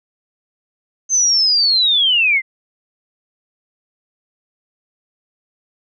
sine linear sweep, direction down, 6290 to 2022 Hz, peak -11 dBFS, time 1.09-2.42 s, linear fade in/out 50 ms, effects none

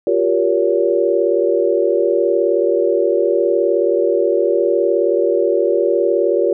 sine chord, G half-diminished seventh, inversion third, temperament just, 352.8 / 392 / 470.4 / 564.5 Hz, F4 / G4 / Bb4 / Db5, +18 / 0 / +16 / +31 cents, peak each -18 dBFS, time 0.07-6.53 s, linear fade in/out 2 ms, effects none

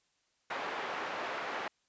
pink band-pass noise, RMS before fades -38 dBFS, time 0.5-1.68 s, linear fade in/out 5 ms, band 580 to 2000 Hz, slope 12 dB/octave, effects white hiss -75 dBFS RMS until 1.88 s + resampled to 16000 Hz

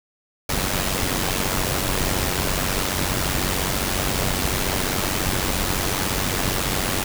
pink noise with amplitude modulation, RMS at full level -20 dBFS, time 0.49-7.04 s, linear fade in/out 5 ms, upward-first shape sine, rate 94.4 Hz, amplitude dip 65%, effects none

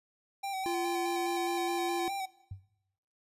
square tone with vibrato, 775 Hz, G5, 20 cents flat, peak -34 dBFS, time 0.43-2.26 s, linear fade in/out 10 ms, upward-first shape square, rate 4.8 Hz, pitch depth 33 cents each way
square tone, 345.4 Hz, F4, 19 cents flat, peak -33 dBFS, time 0.66-2.08 s, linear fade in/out 0 ms
sine tone with exponential decay, 96.1 Hz, G2, 34 cents flat, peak -35 dBFS, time 2.51-2.67 s, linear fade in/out 5 ms, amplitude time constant 34 ms
effects noise-tail reverb RT60 0.9 s tail -22 dB re dry + resampled to 32000 Hz

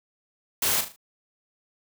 white noise with echo, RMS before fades -24 dBFS, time 0.62-0.81 s, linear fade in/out 5 ms, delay 38 ms, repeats 4, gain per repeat -8 dB, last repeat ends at 0.962 s, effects none

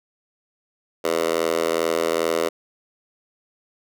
10% pulse tone with high-pass filter, 82.41 Hz, E2, in tune, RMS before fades -22 dBFS, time 1.04-2.49 s, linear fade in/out 10 ms, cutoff 490 Hz, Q 2.1, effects none

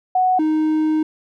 sine / triangle tone pair in turn, 740 / 311.1 Hz, F#5 / D#4, 0 / 0 cents, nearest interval octave + minor third, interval 1500 cents, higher first, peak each -13 dBFS, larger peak neither, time 0.15-0.39 / 0.39-1.03 s, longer second, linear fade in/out 5 ms, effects none

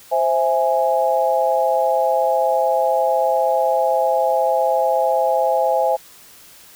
sine chord, C augmented, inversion none, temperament equal, 523.3 / 659.3 / 830.6 Hz, C5 / E5 / G#5, 0 / 0 / 0 cents, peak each -19 dBFS, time 0.11-5.97 s, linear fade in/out 20 ms, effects white hiss -45 dBFS RMS until 6.75 s

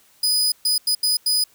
sawtooth tone bursts at uneven times, 4978 Hz, D#8, in tune, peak -14 dBFS, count 5, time 0.23-0.52 / 0.65-0.78 / 0.87-0.95 / 1.03-1.17 / 1.26-1.44 s, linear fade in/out 5 ms, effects white hiss -56 dBFS RMS until 1.54 s

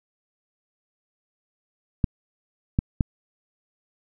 clicks, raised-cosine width 5 ms, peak -7 dBFS, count 3, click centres 2.042 / 2.789 / 3.008 s, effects none

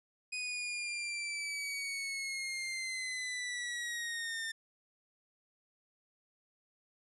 sawtooth linear sweep, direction down, 2495 to 1797 Hz, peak -33 dBFS, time 0.32-4.52 s, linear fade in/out 10 ms, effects resampled to 24000 Hz

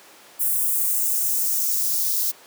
violet noise with high-pass filter sweep, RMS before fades -22 dBFS, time 0.39-2.32 s, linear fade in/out 20 ms, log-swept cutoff 10000 to 4300 Hz, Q 1.6, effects pink hiss -47 dBFS RMS until 2.46 s + high-pass 400 Hz 12 dB/octave

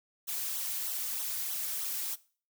blue noise with flanger, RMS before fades -35 dBFS, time 0.27-2.16 s, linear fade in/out 20 ms, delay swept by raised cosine 0.41 to 3.01 ms, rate 3.2 Hz, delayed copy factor -0.7, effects noise-tail reverb RT60 0.4 s tail -19 dB re dry

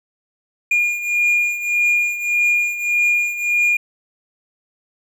triangle beating tone pair, 2423 / 2424.7 Hz, D#7 / D#7, -47 / -45 cents, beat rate 1.7 Hz, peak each -15 / -20 dBFS, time 0.71-3.77 s, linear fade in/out 5 ms, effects none

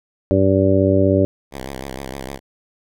harmonic tone, 96.4 Hz, G2, 28 cents flat, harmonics 1 / 2 / 3 / 4 / 5 / 6, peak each -18 / -21 / -18 / -19 / -23 / -18 dBFS, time 0.31-1.25 s, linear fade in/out 0 ms
5% pulse tone with vibrato, 66.8 Hz, C2, 36 cents sharp, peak -17 dBFS, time 1.51-2.4 s, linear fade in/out 50 ms, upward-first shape square, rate 6.5 Hz, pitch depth 80 cents each way
effects none

